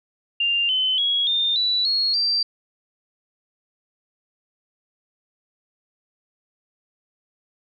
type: tone with pitch steps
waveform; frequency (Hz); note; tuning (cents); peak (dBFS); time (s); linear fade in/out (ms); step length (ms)
sine; 2794 / 3047 / 3323 / 3623 / 3951 / 4309 / 4699; F7 / G7 / G#7 / A7 / B7 / C#8 / D8; 0 / -50 / 0 / +50 / 0 / -50 / 0; -18; 0.4-2.43; 5; 290
effects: none